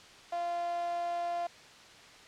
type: tone with high-pass filter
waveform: sawtooth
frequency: 345.9 Hz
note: F4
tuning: 17 cents flat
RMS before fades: -34 dBFS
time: 0.32-1.47 s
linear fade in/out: 5 ms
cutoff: 700 Hz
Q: 7.3
effects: white hiss -53 dBFS RMS until 2.27 s + low-pass 5000 Hz 12 dB/octave